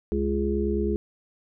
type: harmonic tone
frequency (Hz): 69.2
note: C#2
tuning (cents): -2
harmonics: 1 / 3 / 5 / 6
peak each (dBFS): -28 / -28 / -28 / -28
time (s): 0.12-0.96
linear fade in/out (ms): 0
effects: none